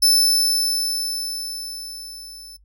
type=tone with level ramp; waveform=sawtooth; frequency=5274 Hz; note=E8; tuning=in tune; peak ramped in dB=-9 to -36 dBFS; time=0.02-2.57 s; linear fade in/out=10 ms; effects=noise-tail reverb RT60 0.1 s tail -22 dB re dry + added 50 Hz sine -51 dBFS peak until 2.64 s

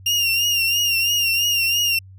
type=tone with vibrato; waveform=30% pulse; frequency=2794 Hz; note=F7; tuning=in tune; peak=-14 dBFS; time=0.06-1.99 s; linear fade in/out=5 ms; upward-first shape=triangle; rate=3 Hz; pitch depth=64 cents each way; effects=added 95 Hz sine -40 dBFS peak until 2.18 s

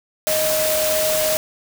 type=tone in noise; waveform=sine; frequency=622.3 Hz; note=D#5; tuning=in tune; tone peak=-19 dBFS; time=0.27-1.37 s; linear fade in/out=0 ms; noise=white; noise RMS=-22 dBFS; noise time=0.27-1.37 s; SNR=0 dB; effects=none

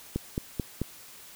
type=click train; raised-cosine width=3 ms; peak=-15 dBFS; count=4; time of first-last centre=0.16-0.816 s; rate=4.57 Hz; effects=white hiss -49 dBFS RMS until 1.35 s

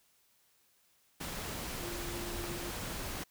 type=tone in noise; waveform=sine; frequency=347.3 Hz; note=F4; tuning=10 cents flat; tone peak=-43 dBFS; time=1.8-2.7 s; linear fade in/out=10 ms; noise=pink; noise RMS=-40 dBFS; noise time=1.2-3.24 s; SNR=-6 dB; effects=white hiss -70 dBFS RMS until 3.3 s

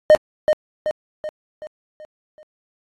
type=tone with echo; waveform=triangle; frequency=613 Hz; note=D#5; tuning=26 cents flat; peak=-4 dBFS; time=0.1-0.15 s; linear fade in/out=0 ms; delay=380 ms; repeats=6; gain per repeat=-6 dB; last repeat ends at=2.43 s; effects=AAC 32 kbps

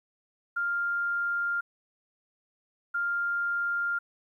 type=tone pair in turn; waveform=sine; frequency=1399 / 1399 Hz; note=F6 / F6; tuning=+3 / +3 cents; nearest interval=unison; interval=0 cents; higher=neither; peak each=-26 / -26 dBFS; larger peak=neither; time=0.56-1.61 / 2.94-3.99 s; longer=neither; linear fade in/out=10 ms; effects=11-bit

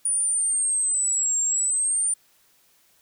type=exponential two-way sweep; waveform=sine; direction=down then up; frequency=9530 to 7400 to 9210 Hz; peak=-19 dBFS; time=0.05-2.14 s; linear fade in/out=5 ms; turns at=1.42 s; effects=tanh soft clip ceiling -17 dBFS + white hiss -61 dBFS RMS until 3.01 s

